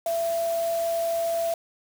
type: tone in noise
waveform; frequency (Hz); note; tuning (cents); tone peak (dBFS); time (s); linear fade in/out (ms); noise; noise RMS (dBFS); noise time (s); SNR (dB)
sine; 670; E5; +28; -23; 0.06-1.54; 2; white; -39; 0.06-1.54; +13
effects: none